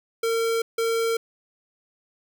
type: tone pair in turn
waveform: square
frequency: 456.6 / 456.6 Hz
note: A#4 / A#4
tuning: -36 / -36 cents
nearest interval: unison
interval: 0 cents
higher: neither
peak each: -22 dBFS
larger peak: neither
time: 0.23-0.62 / 0.78-1.17 s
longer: neither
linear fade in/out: 5 ms
effects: none